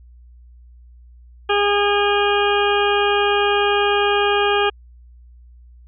harmonic tone with a mistuned harmonic, 408.2 Hz, G#4, 30 cents flat, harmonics 1 / 2 / 3 / 4 / 6 / 7 / 8, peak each -18 / -21 / -23 / -24 / -26 / -26 / -27 dBFS, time 1.49-4.7 s, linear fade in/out 10 ms, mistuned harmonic 8, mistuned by -25 cents, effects added 60 Hz sine -42 dBFS peak until 5.87 s

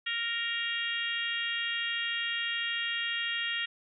harmonic tone, 466.2 Hz, A#4, in tune, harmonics 3 / 4 / 5 / 6 / 7 / 8, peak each -40 / -34 / -41 / -35 / -36 / -46 dBFS, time 0.06-3.66 s, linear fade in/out 10 ms, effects none

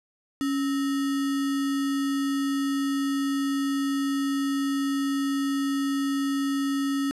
sine tone with sample-and-hold, 277.2 Hz, C#4, in tune, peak -23 dBFS, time 0.41-7.11 s, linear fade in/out 0 ms, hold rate 1575 Hz, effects low-pass 12000 Hz 12 dB/octave

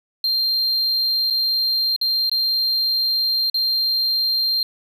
triangle tone with dropouts, 4179 Hz, C8, 3 cents flat, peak -16 dBFS, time 0.24-4.63 s, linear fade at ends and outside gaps 2 ms, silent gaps 1.301-1.306 / 1.963-2.013 / 2.296-2.315 / 3.499-3.543 s, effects none

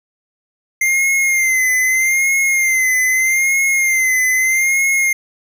square tone with vibrato, 2093 Hz, C7, in tune, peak -13 dBFS, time 0.81-5.13 s, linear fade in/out 5 ms, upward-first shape sine, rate 0.8 Hz, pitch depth 58 cents each way, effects 9-bit

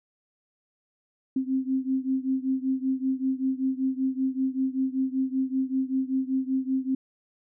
sine beating tone pair, 261.6 / 266.8 Hz, C4 / C4, 0 / +34 cents, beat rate 5.2 Hz, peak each -26 / -28 dBFS, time 1.36-6.95 s, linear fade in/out 5 ms, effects none

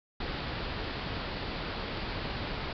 pink low-pass noise, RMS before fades -36 dBFS, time 0.2-2.73 s, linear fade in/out 5 ms, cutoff 4900 Hz, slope 96 dB/octave, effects none

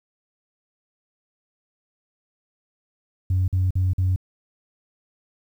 sine tone bursts, 92.5 Hz, F#2, in tune, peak -16 dBFS, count 4, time 3.3-4.161 s, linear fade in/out 5 ms, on 180 ms, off 47 ms, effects tanh soft clip ceiling -15 dBFS + 9-bit

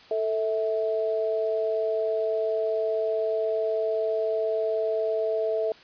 sine tone pair together, 442 / 651 Hz, A4 / E5, +8 / -22 cents, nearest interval perfect fifth, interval 670 cents, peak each -26 dBFS, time 0.11-5.72 s, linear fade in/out 2 ms, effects white hiss -51 dBFS RMS until 5.83 s + resampled to 11025 Hz

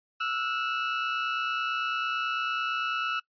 30% pulse tone pair together, 1318.5 / 1447.5 Hz, E6 / F#6, 0 / -38 cents, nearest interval major second, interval 162 cents, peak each -26 / -30 dBFS, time 0.2-3.2 s, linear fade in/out 10 ms, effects noise-tail reverb RT60 0.1 s tail -22 dB re dry + resampled to 11025 Hz

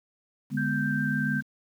sine chord, G# diminished, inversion second, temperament equal, 146.83 / 207.7 / 246.9 Hz, D3 / G#3 / B3, 0 / 0 / 0 cents, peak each -30 dBFS, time 0.5-1.43 s, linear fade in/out 50 ms
sine tone with vibrato, 1568 Hz, G6, in tune, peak -29 dBFS, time 0.57-1.41 s, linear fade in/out 5 ms, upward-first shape sine, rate 7.2 Hz, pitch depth 8 cents each way
effects 9-bit

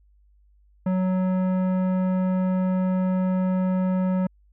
sine tone with tanh clipping, 185.5 Hz, F#3, 5 cents sharp, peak -22 dBFS, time 0.86-4.27 s, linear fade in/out 5 ms, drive 14 dB, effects added 50 Hz sine -55 dBFS peak until 4.52 s

